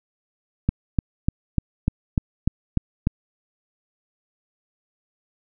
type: click train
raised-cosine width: 5 ms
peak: -6 dBFS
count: 9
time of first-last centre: 0.69-3.071 s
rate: 3.36 Hz
effects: none